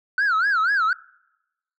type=tone with vibrato; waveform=sine; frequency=1466 Hz; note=F#6; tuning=16 cents flat; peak=-15 dBFS; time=0.18-0.93 s; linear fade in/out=2 ms; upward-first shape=sine; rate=4.1 Hz; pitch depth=240 cents each way; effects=noise-tail reverb RT60 0.9 s tail -25 dB re dry + tanh soft clip ceiling -16 dBFS